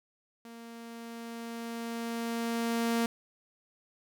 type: tone with level ramp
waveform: sawtooth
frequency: 231.7 Hz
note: A#3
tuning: 10 cents flat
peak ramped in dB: -42 to -22 dBFS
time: 0.45-3.06 s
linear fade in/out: 2 ms
effects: none